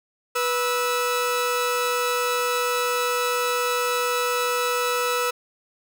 sawtooth tone pair together, 490 / 1308.1 Hz, B4 / E6, -14 / -14 cents, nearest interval octave + perfect fourth, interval 1700 cents, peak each -20 / -21 dBFS, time 0.35-5.31 s, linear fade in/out 10 ms, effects none

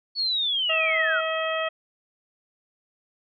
sine linear sweep, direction down, 4459 to 1263 Hz, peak -22 dBFS, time 0.15-1.23 s, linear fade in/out 50 ms
harmonic tone, 641 Hz, E5, 49 cents flat, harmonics 1 / 2 / 3 / 4 / 5, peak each -27 / -30 / -32 / -33 / -34 dBFS, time 0.69-1.69 s, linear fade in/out 10 ms
effects none

